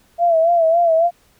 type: tone with vibrato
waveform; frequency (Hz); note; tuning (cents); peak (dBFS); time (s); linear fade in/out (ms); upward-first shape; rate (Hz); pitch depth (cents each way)
sine; 669; E5; +25; -11; 0.18-1.11; 50; sine; 3.6; 69
effects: pink hiss -56 dBFS RMS until 1.39 s